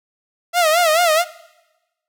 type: tone with vibrato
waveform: sawtooth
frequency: 662 Hz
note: E5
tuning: 7 cents sharp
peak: -9 dBFS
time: 0.53-1.25 s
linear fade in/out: 50 ms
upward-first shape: sine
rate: 4.6 Hz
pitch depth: 130 cents each way
effects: noise-tail reverb RT60 1.0 s tail -19 dB re dry